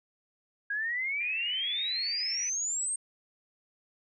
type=exponential sweep; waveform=sine; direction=up; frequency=1622 to 8640 Hz; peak=-29 dBFS; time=0.7-2.96 s; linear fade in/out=5 ms
type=band-pass noise; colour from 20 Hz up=pink; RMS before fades=-44 dBFS; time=1.2-2.5 s; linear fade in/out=10 ms; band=1900 to 2600 Hz; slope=96 dB/octave
effects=none